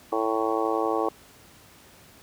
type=harmonic tone; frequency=111 Hz; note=A2; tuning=16 cents sharp; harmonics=3 / 4 / 5 / 6 / 7 / 8 / 9 / 10; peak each=-29 / -28 / -31 / -35 / -30 / -35 / -37 / -31 dBFS; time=0.12-1.09 s; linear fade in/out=5 ms; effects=pink hiss -52 dBFS RMS until 2.22 s + high-pass 60 Hz 12 dB/octave